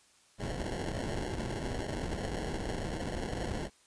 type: noise with sample-and-hold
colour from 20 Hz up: pink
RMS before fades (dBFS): -36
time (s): 0.38-3.7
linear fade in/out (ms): 50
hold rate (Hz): 1225
effects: white hiss -64 dBFS RMS until 3.86 s + resampled to 22050 Hz